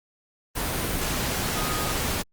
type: tone in noise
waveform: sine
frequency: 1244.5 Hz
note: D#6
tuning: in tune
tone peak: -33 dBFS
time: 1.55-1.94 s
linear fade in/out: 20 ms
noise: pink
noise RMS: -27 dBFS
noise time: 0.55-2.23 s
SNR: -9 dB
effects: Opus 32 kbps